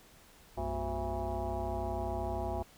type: tone with frequency modulation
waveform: sine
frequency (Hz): 363.6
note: F#4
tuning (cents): -30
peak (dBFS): -32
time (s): 0.57-2.63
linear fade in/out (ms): 10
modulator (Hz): 152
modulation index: 3.4
effects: pink hiss -59 dBFS RMS until 2.77 s